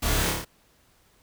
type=noise with echo; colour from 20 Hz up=pink; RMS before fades=-28 dBFS; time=0.02-0.31 s; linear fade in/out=10 ms; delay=28 ms; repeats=5; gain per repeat=-2 dB; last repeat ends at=0.45 s; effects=pink hiss -62 dBFS RMS until 1.22 s